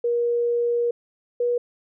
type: tone pair in turn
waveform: sine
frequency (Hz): 475.4 / 483.2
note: A#4 / B4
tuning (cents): +34 / -38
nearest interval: unison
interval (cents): 28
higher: second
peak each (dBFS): -19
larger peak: neither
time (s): 0.04-0.91 / 1.4-1.58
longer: first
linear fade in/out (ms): 5
effects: none